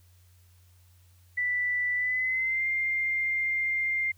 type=tone with pitch glide; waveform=sine; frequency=1975.5 to 2105 Hz; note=B6 to C7; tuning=0 to +10 cents; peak=-25 dBFS; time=1.37-4.12 s; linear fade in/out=10 ms; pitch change=+110 cents; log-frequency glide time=1.95-2.67 s; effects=added 89 Hz sine -56 dBFS peak until 4.17 s + white hiss -66 dBFS RMS until 4.17 s